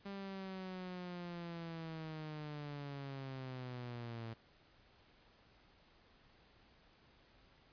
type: linear sweep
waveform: sawtooth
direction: down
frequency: 199.1 to 112.3 Hz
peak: -40 dBFS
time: 0.05-4.34 s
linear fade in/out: 10 ms
effects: pink hiss -67 dBFS RMS until 7.72 s + resampled to 11025 Hz

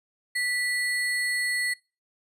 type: tone with sample-and-hold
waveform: sine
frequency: 1970 Hz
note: B6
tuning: 5 cents flat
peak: -24 dBFS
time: 0.35-1.74 s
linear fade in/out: 10 ms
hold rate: 6300 Hz
effects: noise-tail reverb RT60 0.3 s tail -23 dB re dry + resampled to 32000 Hz

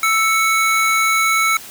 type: tone pair together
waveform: square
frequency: 1318.2 / 2217 Hz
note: E6 / C#7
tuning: 0 / 0 cents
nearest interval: major sixth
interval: 900 cents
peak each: -17 dBFS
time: 0.03-1.57 s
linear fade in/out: 2 ms
effects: white hiss -36 dBFS RMS until 1.7 s

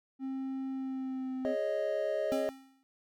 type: tone with pitch glide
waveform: triangle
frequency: 266 to 259.6 Hz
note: C4 to C4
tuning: +29 to -13 cents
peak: -32 dBFS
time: 0.19-1.56 s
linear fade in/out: 50 ms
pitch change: -42 cents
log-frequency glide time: 0.7-1.35 s
type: chord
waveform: triangle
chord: Ab suspended fourth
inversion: none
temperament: just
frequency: 415.3 / 553.7 / 623 Hz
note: Ab4 / Db5 / Eb5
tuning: 0 / -2 / +2 cents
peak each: -36 / -33 / -30 dBFS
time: 1.45-2.49 s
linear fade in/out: 0 ms
type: tone with exponential decay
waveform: square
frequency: 267.3 Hz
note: C4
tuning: 37 cents sharp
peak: -31 dBFS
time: 2.32-2.83 s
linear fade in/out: 0 ms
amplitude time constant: 110 ms
effects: none

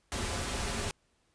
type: noise with comb filter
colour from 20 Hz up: pink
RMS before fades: -34 dBFS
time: 0.12-0.91 s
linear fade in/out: 0 ms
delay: 6.4 ms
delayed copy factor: -0.5
effects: pink hiss -72 dBFS RMS until 1.34 s + resampled to 22050 Hz

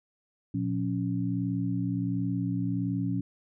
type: tone cluster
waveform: sine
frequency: 118.5 / 179.9 / 277.8 Hz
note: A#2 / F#3 / C#4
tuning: +29 / -48 / +4 cents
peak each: -31 dBFS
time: 0.54-3.21 s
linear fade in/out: 5 ms
effects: none

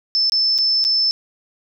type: tone with dropouts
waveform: sine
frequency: 5274 Hz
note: E8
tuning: in tune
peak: -14 dBFS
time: 0.15-1.11 s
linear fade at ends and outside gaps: 0 ms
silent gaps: 0.297-0.321 / 0.58-0.586 / 0.841-0.849 s
effects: none

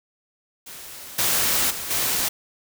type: noise with level steps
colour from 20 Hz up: white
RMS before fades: -39 / -21 / -31 / -23 dBFS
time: 0.66-2.29 s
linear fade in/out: 10 ms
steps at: 1.18 / 1.7 / 1.9 s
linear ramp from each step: 10 ms
effects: none

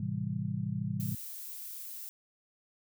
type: chord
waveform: sine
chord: A minor seventh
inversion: none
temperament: just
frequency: 110 / 132 / 165 / 198 Hz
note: A2 / C3 / E3 / G3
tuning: 0 / +16 / +2 / +18 cents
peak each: -37 dBFS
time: 0-1.15 s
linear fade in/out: 5 ms
type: noise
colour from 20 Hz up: violet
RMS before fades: -43 dBFS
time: 1-2.09 s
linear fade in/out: 0 ms
effects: none

